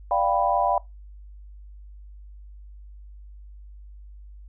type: chord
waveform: sine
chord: G dominant seventh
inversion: second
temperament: equal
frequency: 587.3 / 698.5 / 784 / 987.8 Hz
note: D5 / F5 / G5 / B5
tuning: 0 / 0 / 0 / 0 cents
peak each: -26 / -24 / -24 / -25 dBFS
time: 0.11-0.78 s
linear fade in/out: 2 ms
effects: noise-tail reverb RT60 0.2 s tail -22 dB re dry + added 50 Hz sine -41 dBFS peak until 4.48 s